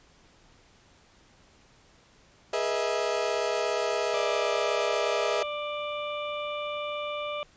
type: chord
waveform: 35% pulse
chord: E major seventh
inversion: first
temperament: equal with one note detuned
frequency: 415.3 / 482.9 / 622.3 / 659.3 Hz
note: G#4 / B4 / D#5 / E5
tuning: 0 / -39 / 0 / 0 cents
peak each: -30 dBFS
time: 2.53-5.43 s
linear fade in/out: 5 ms
type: harmonic tone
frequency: 591 Hz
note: D5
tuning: 11 cents sharp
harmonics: 1 / 2 / 4 / 5 / 6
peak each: -33 / -36 / -39 / -43 / -43 dBFS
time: 4.14-7.43 s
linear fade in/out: 0 ms
effects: pink hiss -59 dBFS RMS until 7.56 s + resampled to 16000 Hz